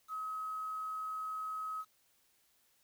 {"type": "tone with quantisation", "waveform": "sine", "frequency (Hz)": 1275, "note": "D#6", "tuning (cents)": 42, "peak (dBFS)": -37, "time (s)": [0.08, 1.85], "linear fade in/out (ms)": 50, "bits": 10, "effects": ["white hiss -72 dBFS RMS until 2.83 s"]}